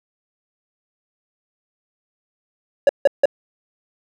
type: tone bursts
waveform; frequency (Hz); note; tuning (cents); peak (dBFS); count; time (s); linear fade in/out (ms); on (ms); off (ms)
triangle; 562; C#5; +24; -6; 3; 2.87-3.256; 2; 22; 160
effects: none